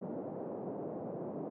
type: band-pass noise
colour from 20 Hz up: white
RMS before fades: -41 dBFS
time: 0.01-1.5 s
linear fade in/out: 20 ms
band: 150 to 600 Hz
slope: 24 dB/octave
effects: none